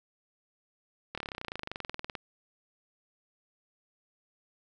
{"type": "slowing click train", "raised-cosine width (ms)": 0.3, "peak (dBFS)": -20, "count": 27, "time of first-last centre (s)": [1.15, 2.152], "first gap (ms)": 26, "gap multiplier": 1.03, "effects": []}